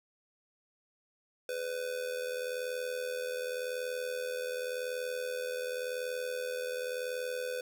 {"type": "tone with amplitude modulation", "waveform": "square", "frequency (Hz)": 501, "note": "B4", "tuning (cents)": 25, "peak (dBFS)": -32, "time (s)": [1.49, 7.61], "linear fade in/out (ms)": 2, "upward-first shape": "sine", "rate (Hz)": 80.9, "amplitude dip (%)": 65, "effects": []}